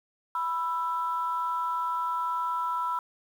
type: tone pair together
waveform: sine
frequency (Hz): 987.8 / 1329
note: B5 / E6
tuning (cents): 0 / +14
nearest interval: perfect fourth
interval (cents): 514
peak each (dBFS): -28 / -30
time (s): 0.35-2.99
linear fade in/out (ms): 2
effects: tanh soft clip ceiling -19 dBFS + 9-bit